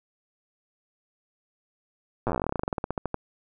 slowing click train, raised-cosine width 1 ms, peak -13 dBFS, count 27, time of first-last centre 2.27-3.143 s, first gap 8 ms, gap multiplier 1.1, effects none

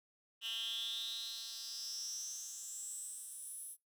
10% pulse tone with high-pass filter sweep, 226.8 Hz, A#3, 47 cents flat, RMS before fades -44 dBFS, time 0.41-3.77 s, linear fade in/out 50 ms, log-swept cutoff 2900 to 11000 Hz, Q 8.4, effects noise-tail reverb RT60 0.2 s tail -24 dB re dry

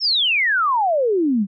sine exponential sweep, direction down, 5530 to 185.8 Hz, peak -15 dBFS, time 0-1.47 s, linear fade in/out 50 ms, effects none

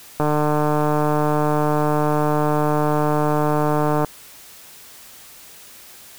click train, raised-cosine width 1 ms, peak -6 dBFS, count 578, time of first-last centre 0.2-4.047 s, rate 150 Hz, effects white hiss -43 dBFS RMS until 6.18 s

